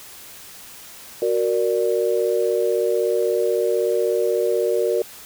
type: chord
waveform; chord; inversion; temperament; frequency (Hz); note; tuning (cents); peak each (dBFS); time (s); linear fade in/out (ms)
sine; Gb augmented; none; equal; 370 / 466.2 / 587.3; Gb4 / Bb4 / D5; 0 / 0 / 0; -22 / -20 / -24; 1.22-5.02; 2
effects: white hiss -41 dBFS RMS until 5.25 s